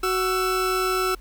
40% pulse tone pair together, 371.9 / 1327 Hz, F#4 / E6, +9 / +11 cents, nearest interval octave + minor seventh, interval 2202 cents, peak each -23 dBFS, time 0.03-1.15 s, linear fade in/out 5 ms, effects added 43 Hz sine -40 dBFS peak until 1.2 s + pink hiss -57 dBFS RMS until 1.2 s

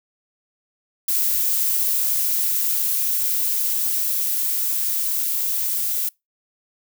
violet noise with level ramp, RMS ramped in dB -20 to -23 dBFS, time 1.08-6.09 s, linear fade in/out 5 ms, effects noise-tail reverb RT60 0.2 s tail -25 dB re dry

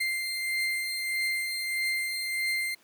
35% pulse beating tone pair, 2093 / 2094.6 Hz, C7 / C7, 0 / +1 cents, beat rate 1.6 Hz, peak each -27 / -35 dBFS, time 0-2.75 s, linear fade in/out 10 ms, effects pink hiss -61 dBFS RMS until 2.83 s + high-pass 300 Hz 12 dB/octave

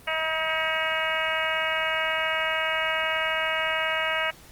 harmonic tone, 318.7 Hz, D#4, 42 cents sharp, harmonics 2 / 3 / 4 / 5 / 6 / 7 / 8 / 9, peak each -31 / -34 / -32 / -31 / -32 / -30 / -35 / -32 dBFS, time 0.07-4.31 s, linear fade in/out 10 ms, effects pink hiss -50 dBFS RMS until 4.51 s + Opus 32 kbps

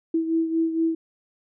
sine beating tone pair, 325.9 / 330.2 Hz, E4 / E4, -20 / +3 cents, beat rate 4.3 Hz, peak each -21 / -28 dBFS, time 0.14-0.95 s, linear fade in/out 5 ms, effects none

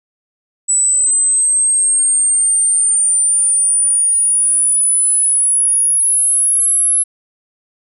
sine linear sweep, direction up, 7902 to 11000 Hz, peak -10 dBFS, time 0.68-7.04 s, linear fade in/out 20 ms, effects none

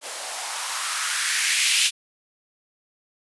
violet noise with band-pass filter sweep, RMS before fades -24 dBFS, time 0.01-1.91 s, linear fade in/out 50 ms, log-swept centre 550 to 2900 Hz, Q 2.5, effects resampled to 24000 Hz

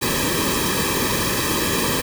pink noise with comb filter, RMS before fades -21 dBFS, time 0.01-2.02 s, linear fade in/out 20 ms, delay 1.4 ms, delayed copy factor -0.85, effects none

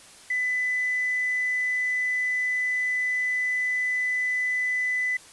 triangle tone with tanh clipping, 2000 Hz, B6, 21 cents sharp, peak -23 dBFS, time 0.3-5.17 s, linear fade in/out 5 ms, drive 4 dB, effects white hiss -49 dBFS RMS until 5.32 s + resampled to 24000 Hz

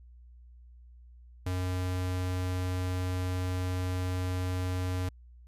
square tone, 91.4 Hz, F#2, 21 cents flat, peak -30 dBFS, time 1.46-5.09 s, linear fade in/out 5 ms, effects added 60 Hz sine -50 dBFS peak until 5.47 s + resampled to 32000 Hz

